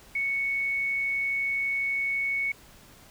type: tone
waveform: sine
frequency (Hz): 2217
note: C#7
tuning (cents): 0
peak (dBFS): -25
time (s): 0.15-2.52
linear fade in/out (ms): 5
effects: pink hiss -53 dBFS RMS until 3.1 s